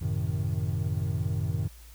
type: chord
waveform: triangle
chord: F# diminished seventh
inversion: none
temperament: equal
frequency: 92.5 / 110 / 130.81 / 155.56 Hz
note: F#2 / A2 / C3 / Eb3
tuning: 0 / 0 / 0 / 0 cents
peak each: -28 / -30 / -32 / -31 dBFS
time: 0.01-1.68 s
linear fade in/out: 10 ms
effects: added 57 Hz sine -47 dBFS peak until 1.94 s + white hiss -55 dBFS RMS until 1.94 s